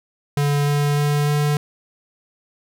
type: tone with pitch steps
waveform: square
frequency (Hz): 144.2 / 145.2 / 146.21 / 147.23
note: D3 / D3 / D3 / D3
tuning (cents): -31 / -19 / -7 / +5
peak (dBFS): -17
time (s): 0.37-1.57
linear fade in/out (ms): 2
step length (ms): 300
effects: none